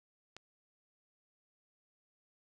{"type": "click", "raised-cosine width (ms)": 0.2, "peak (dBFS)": -30, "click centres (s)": 0.366, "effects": []}